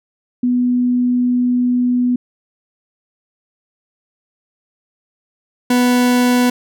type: tone pair in turn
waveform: sine / 40% pulse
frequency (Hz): 246.9 / 246.9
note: B3 / B3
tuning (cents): 0 / 0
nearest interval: unison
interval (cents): 0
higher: neither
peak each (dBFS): -12 / -10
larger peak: second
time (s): 0.43-2.16 / 5.7-6.5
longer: first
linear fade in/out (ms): 5
effects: none